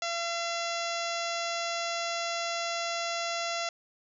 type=harmonic tone with a mistuned harmonic; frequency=680 Hz; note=F5; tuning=46 cents flat; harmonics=1 / 2 / 3 / 4 / 5 / 6 / 7 / 8 / 9 / 10; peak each=-34 / -37 / -39 / -40 / -41 / -42 / -42 / -43 / -44 / -44 dBFS; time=0.02-3.69 s; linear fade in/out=2 ms; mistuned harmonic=7; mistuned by=+18 cents; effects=none